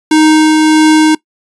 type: tone with tremolo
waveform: square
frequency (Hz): 311.1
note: D#4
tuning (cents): 0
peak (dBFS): -4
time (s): 0.11-1.15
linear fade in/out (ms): 5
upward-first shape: triangle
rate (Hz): 1.6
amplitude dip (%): 25
effects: noise-tail reverb RT60 0.1 s tail -21 dB re dry + resampled to 24000 Hz